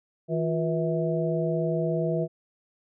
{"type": "harmonic tone with a mistuned harmonic", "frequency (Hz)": 162.1, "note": "E3", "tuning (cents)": -29, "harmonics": [1, 2, 3, 4], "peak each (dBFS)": [-27, -30, -30, -30], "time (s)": [0.28, 2.28], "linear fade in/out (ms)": 50, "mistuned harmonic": 2, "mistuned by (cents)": 140, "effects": []}